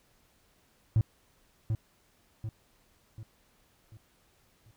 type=tone with echo; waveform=triangle; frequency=110 Hz; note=A2; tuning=in tune; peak=-17 dBFS; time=0.96-1.01 s; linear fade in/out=0 ms; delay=740 ms; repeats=5; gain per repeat=-7 dB; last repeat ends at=4.71 s; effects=tanh soft clip ceiling -16 dBFS + pink hiss -67 dBFS RMS until 4.76 s